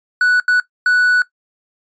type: tone bursts at uneven times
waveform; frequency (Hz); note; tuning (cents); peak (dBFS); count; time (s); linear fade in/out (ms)
triangle; 1480; F#6; 0; -8; 3; 0.21-0.4 / 0.48-0.6 / 0.86-1.22; 2
effects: noise-tail reverb RT60 0.1 s tail -17 dB re dry + resampled to 16000 Hz